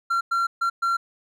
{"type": "tone bursts at uneven times", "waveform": "triangle", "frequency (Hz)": 1369, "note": "F6", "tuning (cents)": -35, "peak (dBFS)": -18, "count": 4, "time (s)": [[0.1, 0.21], [0.31, 0.47], [0.61, 0.7], [0.82, 0.97]], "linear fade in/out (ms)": 10, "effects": []}